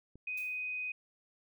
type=click; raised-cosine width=3 ms; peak=-40 dBFS; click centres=0.156 s
type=tone; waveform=sine; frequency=2501 Hz; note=D#7; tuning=8 cents sharp; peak=-35 dBFS; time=0.27-0.92 s; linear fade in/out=5 ms
type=noise with exponential decay; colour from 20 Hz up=blue; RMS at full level=-50 dBFS; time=0.37-0.7 s; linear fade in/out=5 ms; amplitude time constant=70 ms
effects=none